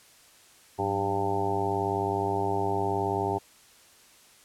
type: harmonic tone with a mistuned harmonic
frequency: 99.2 Hz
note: G2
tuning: 21 cents sharp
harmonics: 1 / 2 / 3 / 4 / 5 / 6 / 7 / 8 / 9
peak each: -34 / -39 / -36 / -30 / -41 / -41 / -34 / -32 / -32 dBFS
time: 0.78-3.39 s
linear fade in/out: 20 ms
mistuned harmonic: 2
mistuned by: -120 cents
effects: white hiss -56 dBFS RMS until 4.44 s + low-pass 11000 Hz 12 dB/octave